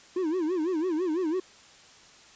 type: tone with vibrato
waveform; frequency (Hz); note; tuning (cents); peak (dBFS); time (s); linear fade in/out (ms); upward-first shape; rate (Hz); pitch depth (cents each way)
triangle; 338.9; E4; +48; -23; 0.16-1.4; 5; sine; 6; 190
effects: white hiss -53 dBFS RMS until 2.35 s + resampled to 16000 Hz